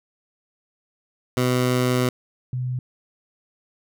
15% pulse / sine tone pair in turn, 125.7 / 126.18 Hz, B2 / B2, +31 / +38 cents, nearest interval unison, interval 7 cents, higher second, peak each -12 / -23 dBFS, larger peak first, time 1.37-2.09 / 2.53-2.79 s, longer first, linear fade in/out 2 ms, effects none

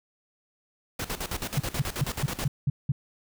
pink noise with tremolo, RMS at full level -31 dBFS, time 0.99-2.48 s, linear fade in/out 5 ms, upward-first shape square, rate 9.3 Hz, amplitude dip 80%
sine tone bursts, 139 Hz, C#3, 5 cents sharp, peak -20 dBFS, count 7, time 1.57-2.92 s, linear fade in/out 5 ms, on 30 ms, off 190 ms
effects none

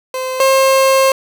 30% pulse tone pair in turn, 517 / 533.7 Hz, C5 / C5, -21 / +34 cents, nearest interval minor second, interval 55 cents, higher second, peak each -16 / -6 dBFS, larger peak second, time 0.14-0.4 / 0.4-1.12 s, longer second, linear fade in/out 2 ms, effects none

